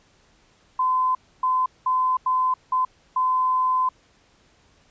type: tone bursts at uneven times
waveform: sine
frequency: 1023 Hz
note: C6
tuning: 39 cents flat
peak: -18 dBFS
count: 6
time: 0.79-1.15 / 1.43-1.66 / 1.86-2.17 / 2.26-2.54 / 2.72-2.85 / 3.16-3.89 s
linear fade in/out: 5 ms
effects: pink hiss -59 dBFS RMS until 4.9 s + resampled to 16000 Hz